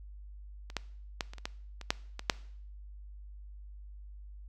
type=clicks; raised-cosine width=0.2 ms; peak=-28 / -14 / -14 / -28 / -30 / -17 / -26 / -9 / -21 / -6 dBFS; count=10; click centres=0.701 / 0.767 / 1.208 / 1.335 / 1.383 / 1.455 / 1.813 / 1.905 / 2.194 / 2.298 s; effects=noise-tail reverb RT60 0.6 s tail -21 dB re dry + added 50 Hz sine -45 dBFS peak until 4.48 s